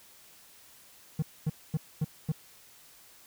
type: tone bursts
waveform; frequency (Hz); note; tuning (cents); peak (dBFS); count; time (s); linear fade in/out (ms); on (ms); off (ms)
triangle; 155.56; D#3; 0; -23; 5; 1.19-2.32; 5; 34; 240
effects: white hiss -56 dBFS RMS until 3.26 s